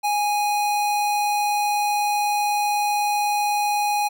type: tone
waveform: square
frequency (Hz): 828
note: G#5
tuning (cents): -5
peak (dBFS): -20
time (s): 0.03-4.09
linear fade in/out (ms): 20
effects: none